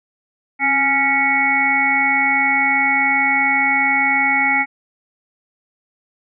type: harmonic tone with a mistuned harmonic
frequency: 277.2 Hz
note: C#4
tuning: in tune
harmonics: 1 / 3 / 5 / 7 / 8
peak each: -26 / -20 / -26 / -20 / -16 dBFS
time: 0.59-4.66 s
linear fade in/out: 50 ms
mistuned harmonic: 1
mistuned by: -57 cents
effects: none